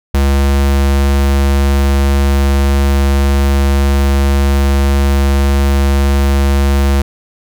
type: tone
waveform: square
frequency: 69.3 Hz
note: C#2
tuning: in tune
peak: -9 dBFS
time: 0.14-7.02 s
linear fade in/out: 5 ms
effects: none